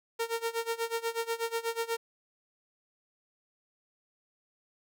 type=tone with tremolo; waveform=sawtooth; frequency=459.8 Hz; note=A#4; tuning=24 cents flat; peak=-24 dBFS; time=0.19-1.97 s; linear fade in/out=10 ms; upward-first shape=sine; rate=8.2 Hz; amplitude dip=90%; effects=none